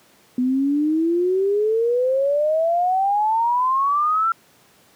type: exponential sweep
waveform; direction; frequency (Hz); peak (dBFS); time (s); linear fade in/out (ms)
sine; up; 246.9 to 1363; -16; 0.38-4.32; 2
effects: pink hiss -54 dBFS RMS until 4.95 s + high-pass 150 Hz 12 dB/octave